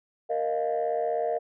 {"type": "chord", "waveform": "sine", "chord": "Bb suspended fourth", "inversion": "none", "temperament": "equal", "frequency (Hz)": [466.2, 622.3, 698.5], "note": ["Bb4", "Eb5", "F5"], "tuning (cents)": [0, 0, 0], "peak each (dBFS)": -28, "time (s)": [0.29, 1.39], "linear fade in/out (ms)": 20, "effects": ["tanh soft clip ceiling -19 dBFS"]}